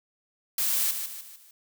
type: noise with echo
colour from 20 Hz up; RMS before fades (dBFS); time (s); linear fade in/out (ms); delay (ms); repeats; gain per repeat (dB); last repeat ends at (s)
blue; -26; 0.58-0.91; 2; 150; 4; -7; 1.51
effects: none